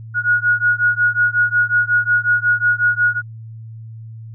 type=beating tone pair; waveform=sine; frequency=1446 / 1451.5 Hz; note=F#6 / F#6; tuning=-40 / -34 cents; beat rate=5.5 Hz; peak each=-16 dBFS; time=0.14-3.22 s; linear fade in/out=50 ms; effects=added 112 Hz sine -31 dBFS peak until 4.34 s